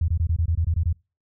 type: tone bursts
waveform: sine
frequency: 82.8 Hz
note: E2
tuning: 8 cents sharp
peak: -18 dBFS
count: 10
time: 0.01-0.928 s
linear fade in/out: 5 ms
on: 72 ms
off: 22 ms
effects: noise-tail reverb RT60 0.3 s tail -26 dB re dry

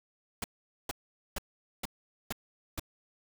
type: noise bursts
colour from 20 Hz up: pink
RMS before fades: -35 dBFS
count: 6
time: 0.42-2.796 s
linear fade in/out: 2 ms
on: 21 ms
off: 450 ms
effects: none

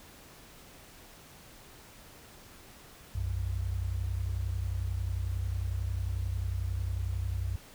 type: tone pair together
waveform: sine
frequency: 62.6 / 93.73 Hz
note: B1 / F#2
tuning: +24 / +23 cents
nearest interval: perfect fifth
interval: 699 cents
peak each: -33 / -32 dBFS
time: 3.15-7.56 s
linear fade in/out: 5 ms
effects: pink hiss -53 dBFS RMS until 7.74 s

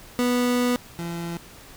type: tone pair in turn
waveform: 30% pulse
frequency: 245.8 / 169.88 Hz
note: B3 / F3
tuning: -8 / -48 cents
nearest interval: tritone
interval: 640 cents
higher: first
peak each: -17 / -26 dBFS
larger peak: first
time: 0.19-0.76 / 0.99-1.37 s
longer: first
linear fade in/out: 0 ms
effects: pink hiss -46 dBFS RMS until 1.76 s

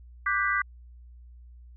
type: chord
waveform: sine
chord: G major seventh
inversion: second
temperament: equal with one note detuned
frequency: 1174.7 / 1480 / 1587.1 / 1975.5 Hz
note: D6 / F#6 / G6 / B6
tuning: 0 / 0 / +21 / 0 cents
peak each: -28 / -31 / -29 / -28 dBFS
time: 0.26-0.62 s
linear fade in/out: 5 ms
effects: added 60 Hz sine -46 dBFS peak until 1.76 s

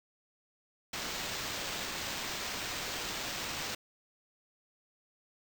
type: noise with sample-and-hold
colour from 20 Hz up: white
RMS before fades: -38 dBFS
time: 0.93-3.75 s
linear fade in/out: 5 ms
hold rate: 11025 Hz
effects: none

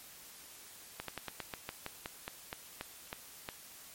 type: slowing click train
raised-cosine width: 0.3 ms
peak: -22 dBFS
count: 14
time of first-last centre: 1-3.489 s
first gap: 83 ms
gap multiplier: 1.13
effects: white hiss -53 dBFS RMS until 3.94 s + MP3 64 kbps

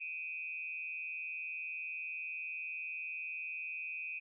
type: tone with amplitude modulation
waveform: sine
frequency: 2500 Hz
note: D#7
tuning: 8 cents sharp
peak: -35 dBFS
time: 0-4.2 s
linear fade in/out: 20 ms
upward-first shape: sine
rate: 160 Hz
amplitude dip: 85%
effects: none

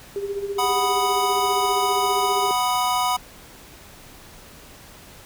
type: tone with tremolo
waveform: sine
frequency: 399.6 Hz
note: G4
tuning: 33 cents sharp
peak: -22 dBFS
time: 0.16-2.51 s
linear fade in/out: 0 ms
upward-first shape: sine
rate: 15 Hz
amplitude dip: 65%
type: chord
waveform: square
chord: B major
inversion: second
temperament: equal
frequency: 740 / 987.8 / 1244.5 Hz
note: F#5 / B5 / D#6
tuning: 0 / 0 / 0 cents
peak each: -25 / -23 / -27 dBFS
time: 0.58-3.17 s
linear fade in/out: 10 ms
effects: pink hiss -45 dBFS RMS until 5.25 s

